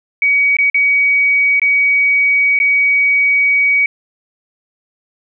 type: tone with dropouts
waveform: sine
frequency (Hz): 2260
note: C#7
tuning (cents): +33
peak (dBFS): -9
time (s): 0.22-3.86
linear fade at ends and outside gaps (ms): 2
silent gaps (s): 0.568-0.586 / 0.7-0.744 / 1.597-1.617 / 2.59-2.6
effects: none